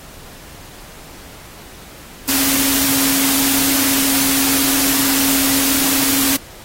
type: tone in noise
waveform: sine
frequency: 272.9 Hz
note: C#4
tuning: 27 cents flat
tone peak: -20 dBFS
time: 2.28-6.37 s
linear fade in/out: 10 ms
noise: white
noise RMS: -17 dBFS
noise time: 2.28-6.37 s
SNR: -6 dB
effects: pink hiss -39 dBFS RMS until 6.64 s + AAC 48 kbps